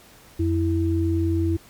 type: tone pair together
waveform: sine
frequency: 88.08 / 329.6 Hz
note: F2 / E4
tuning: +15 / 0 cents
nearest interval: octave + major seventh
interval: 2285 cents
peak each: -21 / -22 dBFS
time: 0.39-1.57 s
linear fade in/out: 10 ms
effects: pink hiss -50 dBFS RMS until 1.69 s + MP3 96 kbps